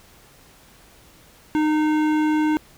triangle tone with hard clipping, 306.7 Hz, D#4, 25 cents flat, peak -19 dBFS, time 1.55-2.57 s, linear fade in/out 0 ms, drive 18 dB, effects pink hiss -51 dBFS RMS until 2.77 s

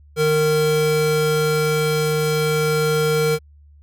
square tone pair together, 153.65 / 460.7 Hz, D#3 / A#4, -21 / -20 cents, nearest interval octave + perfect fifth, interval 1901 cents, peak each -22 / -18 dBFS, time 0.16-3.39 s, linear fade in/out 50 ms, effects added 73 Hz sine -45 dBFS peak until 3.82 s

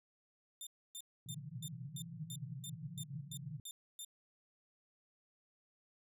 15% pulse tone bursts, 3595 Hz, A7, 36 cents sharp, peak -38 dBFS, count 11, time 0.61-4.048 s, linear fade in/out 2 ms, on 58 ms, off 280 ms
pink band-pass noise, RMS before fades -47 dBFS, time 1.26-3.6 s, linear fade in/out 2 ms, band 120 to 170 Hz, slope 96 dB/octave
effects none

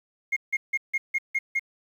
sine tone bursts, 2141 Hz, C7, 39 cents sharp, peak -20 dBFS, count 7, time 0.32-1.595 s, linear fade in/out 10 ms, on 45 ms, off 160 ms, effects tanh soft clip ceiling -19 dBFS + 9-bit

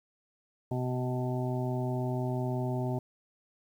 harmonic tone with a mistuned harmonic, 125.9 Hz, B2, 34 cents sharp, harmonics 1 / 2 / 3 / 5 / 6 / 7, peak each -31 / -36 / -37 / -39 / -44 / -43 dBFS, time 0.71-2.99 s, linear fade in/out 5 ms, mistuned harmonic 1, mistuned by +17 cents, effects 10-bit

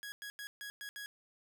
sawtooth tone bursts at uneven times, 1661.2 Hz, G#6, in tune, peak -39 dBFS, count 6, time 0.03-0.12 / 0.22-0.3 / 0.39-0.47 / 0.61-0.7 / 0.81-0.89 / 0.96-1.06 s, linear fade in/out 0 ms, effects none

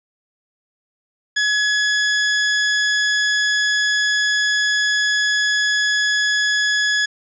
sawtooth tone, 1690 Hz, G#6, 30 cents sharp, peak -12 dBFS, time 1.36-7.06 s, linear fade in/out 10 ms, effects resampled to 16000 Hz + 8-bit

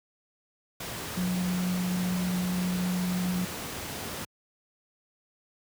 sine tone in noise, 181 Hz, F#3, 38 cents flat, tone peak -26 dBFS, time 1.17-3.45 s, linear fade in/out 5 ms, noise pink, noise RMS -36 dBFS, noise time 0.8-4.25 s, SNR +7 dB, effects high-pass 80 Hz 12 dB/octave

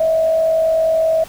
sine tone with frequency modulation, 645 Hz, E5, 38 cents flat, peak -12 dBFS, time 0-1.24 s, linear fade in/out 5 ms, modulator 49.5 Hz, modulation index 0.34, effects pink hiss -39 dBFS RMS until 1.28 s

